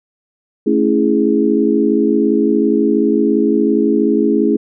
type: chord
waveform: sine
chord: A major seventh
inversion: none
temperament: equal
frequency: 220 / 277.2 / 329.6 / 415.3 Hz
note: A3 / C#4 / E4 / G#4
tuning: 0 / 0 / 0 / 0 cents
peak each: -16 dBFS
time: 0.66-4.57 s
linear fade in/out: 10 ms
effects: none